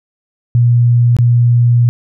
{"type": "tone with dropouts", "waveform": "sine", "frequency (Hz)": 120, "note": "B2", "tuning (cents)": -49, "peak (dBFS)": -6, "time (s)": [0.55, 1.89], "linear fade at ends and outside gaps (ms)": 0, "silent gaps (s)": [1.166, 1.187], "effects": []}